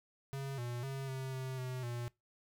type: tone with pitch steps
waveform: square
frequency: 136.8 / 120.8 / 135.5 / 132.3 / 130.9 / 127.8 / 120 Hz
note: C#3 / B2 / C#3 / C3 / C3 / C3 / B2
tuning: -23 / -38 / -39 / +20 / +1 / -40 / -49 cents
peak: -39 dBFS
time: 0.33-2.08 s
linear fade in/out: 0 ms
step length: 250 ms
effects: noise-tail reverb RT60 0.2 s tail -22 dB re dry